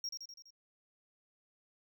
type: tone with echo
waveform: triangle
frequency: 5588 Hz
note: F8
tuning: in tune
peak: -35 dBFS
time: 0.04-0.09 s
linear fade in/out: 2 ms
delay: 83 ms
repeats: 5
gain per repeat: -4 dB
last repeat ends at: 0.505 s
effects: none